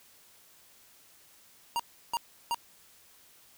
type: tone bursts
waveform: square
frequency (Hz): 940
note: A#5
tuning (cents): +14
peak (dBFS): -28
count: 3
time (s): 1.76-2.545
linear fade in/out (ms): 0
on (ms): 35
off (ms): 340
effects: white hiss -59 dBFS RMS until 3.57 s